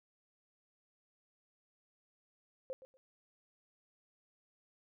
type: tone with echo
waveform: sine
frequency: 524 Hz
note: C5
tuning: 2 cents sharp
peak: -38 dBFS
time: 2.7-2.73 s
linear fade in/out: 0 ms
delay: 120 ms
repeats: 2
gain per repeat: -14 dB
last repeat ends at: 2.97 s
effects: none